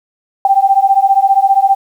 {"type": "beating tone pair", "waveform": "sine", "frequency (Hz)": [776, 791], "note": ["G5", "G5"], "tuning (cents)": [-18, 15], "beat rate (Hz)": 15, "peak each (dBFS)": -10, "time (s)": [0.45, 1.75], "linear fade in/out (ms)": 2, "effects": ["7-bit"]}